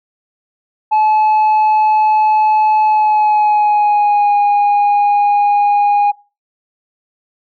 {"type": "tone with pitch glide", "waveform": "sine", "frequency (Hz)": [860, 820.2], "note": ["A5", "G#5"], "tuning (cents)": [-40, -22], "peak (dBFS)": -6, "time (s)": [0.91, 6.12], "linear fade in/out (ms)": 20, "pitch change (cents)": -82, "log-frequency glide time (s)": [2.84, 4.36], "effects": ["noise-tail reverb RT60 0.3 s tail -23 dB re dry", "tanh soft clip ceiling -8 dBFS"]}